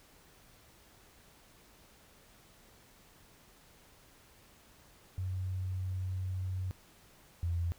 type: tone pair in turn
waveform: sine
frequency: 93 / 85.71 Hz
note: F#2 / F2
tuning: +9 / -32 cents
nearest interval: minor second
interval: 141 cents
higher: first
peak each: -33 / -30 dBFS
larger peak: second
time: 5.18-6.71 / 7.43-7.72 s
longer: first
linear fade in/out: 0 ms
effects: pink hiss -61 dBFS RMS until 7.78 s